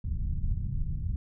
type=low-pass noise; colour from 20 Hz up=pink; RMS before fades=-30 dBFS; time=0.04-1.16 s; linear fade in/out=2 ms; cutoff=140 Hz; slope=24 dB/octave; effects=none